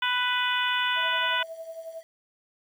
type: harmonic tone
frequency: 495.7 Hz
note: B4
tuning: 6 cents sharp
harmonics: 2 / 3 / 4 / 5 / 6 / 7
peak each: -29 / -28 / -33 / -33 / -30 / -33 dBFS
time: 0.02-1.43 s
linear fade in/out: 5 ms
type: tone with tremolo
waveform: sine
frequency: 654 Hz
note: E5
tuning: 14 cents flat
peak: -33 dBFS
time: 0.95-2.04 s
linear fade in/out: 50 ms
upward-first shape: triangle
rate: 11 Hz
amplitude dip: 75%
effects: 9-bit